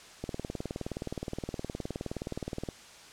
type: click train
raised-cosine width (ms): 2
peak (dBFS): -21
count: 48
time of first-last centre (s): 0.24-2.688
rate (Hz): 19.2
effects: white hiss -51 dBFS RMS until 3.12 s + low-pass 7000 Hz 12 dB/octave